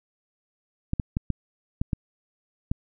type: clicks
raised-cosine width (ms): 5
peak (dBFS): -12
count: 7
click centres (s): 0.934 / 0.998 / 1.169 / 1.303 / 1.815 / 1.932 / 2.715
effects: none